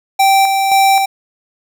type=tone with tremolo; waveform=square; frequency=780 Hz; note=G5; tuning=9 cents flat; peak=-8 dBFS; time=0.19-1.06 s; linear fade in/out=10 ms; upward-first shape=square; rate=1.9 Hz; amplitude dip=40%; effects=none